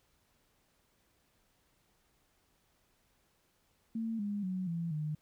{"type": "tone with pitch steps", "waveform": "sine", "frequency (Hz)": [225.6, 204.5, 185.37, 168.04, 152.32], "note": ["A3", "G#3", "F#3", "E3", "D#3"], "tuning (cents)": [44, -26, 3, 34, -36], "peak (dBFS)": -33, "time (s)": [3.95, 5.15], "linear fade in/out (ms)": 5, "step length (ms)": 240, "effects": ["pink hiss -73 dBFS RMS until 5.21 s"]}